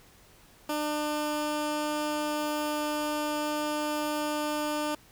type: tone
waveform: 15% pulse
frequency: 299.9 Hz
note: D4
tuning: 36 cents sharp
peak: -22 dBFS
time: 0.69-4.95 s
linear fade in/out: 5 ms
effects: pink hiss -57 dBFS RMS until 5.11 s